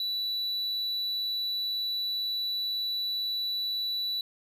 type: tone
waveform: triangle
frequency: 3951 Hz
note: B7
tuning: in tune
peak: -27 dBFS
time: 0-4.21 s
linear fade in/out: 2 ms
effects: none